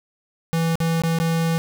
square tone with dropouts, 164.81 Hz, E3, in tune, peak -19 dBFS, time 0.53-1.58 s, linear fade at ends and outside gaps 0 ms, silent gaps 0.755-0.803 / 1.019-1.036 / 1.187-1.2 s, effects none

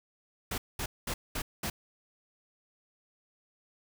pink noise bursts, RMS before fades -34 dBFS, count 5, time 0.51-1.7 s, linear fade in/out 5 ms, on 70 ms, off 210 ms, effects none

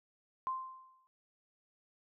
sine tone with exponential decay, 1044 Hz, C6, 4 cents flat, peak -31 dBFS, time 0.47-1.07 s, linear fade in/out 0 ms, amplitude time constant 130 ms, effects none

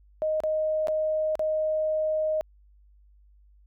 sine tone with dropouts, 622.3 Hz, D#5, in tune, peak -23 dBFS, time 0.22-2.41 s, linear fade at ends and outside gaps 0 ms, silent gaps 0.403-0.436 / 0.872-0.883 / 1.354-1.394 s, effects added 50 Hz sine -54 dBFS peak until 3.66 s

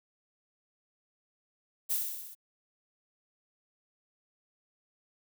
violet noise with echo, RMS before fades -30 dBFS, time 1.89-1.98 s, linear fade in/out 20 ms, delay 62 ms, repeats 6, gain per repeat -3 dB, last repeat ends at 2.352 s, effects none

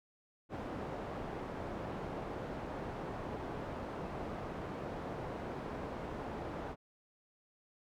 white low-pass noise, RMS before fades -42 dBFS, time 0.49-6.76 s, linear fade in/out 50 ms, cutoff 690 Hz, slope 12 dB/octave, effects none

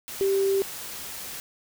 sine tone in noise, 390.7 Hz, G4, 6 cents flat, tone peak -20 dBFS, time 0.21-0.62 s, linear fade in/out 0 ms, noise white, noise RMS -37 dBFS, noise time 0.08-1.4 s, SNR +14 dB, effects none

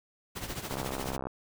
pink noise with tremolo, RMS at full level -35 dBFS, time 0.35-1.17 s, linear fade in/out 20 ms, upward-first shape triangle, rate 14 Hz, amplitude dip 75%
click train, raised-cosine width 1 ms, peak -21 dBFS, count 38, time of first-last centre 0.71-1.27 s, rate 66.1 Hz
effects none

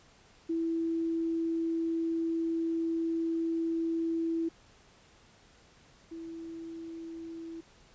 sine tone pair in turn, 329.6 / 329.6 Hz, E4 / E4, 0 / 0 cents, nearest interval unison, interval 0 cents, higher neither, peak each -28 / -39 dBFS, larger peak first, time 0.49-4.49 / 6.11-7.61 s, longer first, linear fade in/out 10 ms, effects pink hiss -60 dBFS RMS until 7.94 s + resampled to 16000 Hz

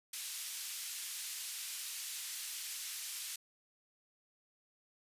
white band-pass noise, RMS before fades -43 dBFS, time 0.13-3.36 s, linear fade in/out 5 ms, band 2400 to 12000 Hz, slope 12 dB/octave, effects resampled to 32000 Hz

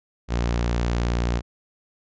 sawtooth tone, 59 Hz, A#1, 22 cents sharp, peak -17 dBFS, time 0.28-1.42 s, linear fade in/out 50 ms, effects resampled to 16000 Hz

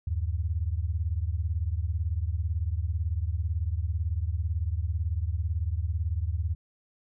sine beating tone pair, 76.3 / 94.3 Hz, D#2 / F#2, -33 / +33 cents, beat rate 18 Hz, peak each -28 / -30 dBFS, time 0.07-6.55 s, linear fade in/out 5 ms, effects none

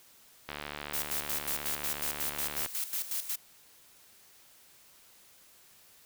click train, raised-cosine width 0.3 ms, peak -21 dBFS, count 161, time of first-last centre 0.49-2.661 s, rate 73.7 Hz
blue noise with tremolo, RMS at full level -33 dBFS, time 0.93-3.36 s, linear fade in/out 10 ms, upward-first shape square, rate 5.5 Hz, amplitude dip 70%
effects white hiss -59 dBFS RMS until 6.05 s

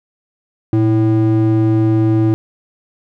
triangle ring-modulated tone, 220.7 Hz, A3, 5 cents sharp, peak -5 dBFS, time 0.73-2.34 s, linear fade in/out 0 ms, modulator 106 Hz, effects none

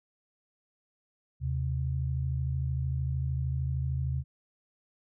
sine tone pair together, 78.3 / 131.49 Hz, D#2 / C3, +11 / +9 cents, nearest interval major sixth, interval 898 cents, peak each -31 / -30 dBFS, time 1.4-4.24 s, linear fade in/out 50 ms, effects none

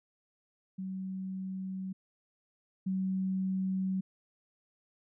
sine tone pair in turn, 189.1 / 189.1 Hz, F#3 / F#3, +38 / +38 cents, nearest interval unison, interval 0 cents, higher neither, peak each -35 / -29 dBFS, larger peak second, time 0.78-1.93 / 2.86-4.01 s, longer neither, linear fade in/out 10 ms, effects none

